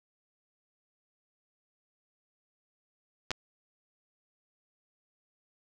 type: clicks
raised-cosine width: 0.2 ms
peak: -14 dBFS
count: 2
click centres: 3.307 / 3.315 s
effects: none